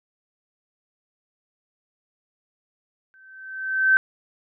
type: tone with exponential growth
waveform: sine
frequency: 1544 Hz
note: G6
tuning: 27 cents flat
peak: -11 dBFS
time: 3.14-3.97 s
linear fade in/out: 0 ms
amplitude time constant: 180 ms
effects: none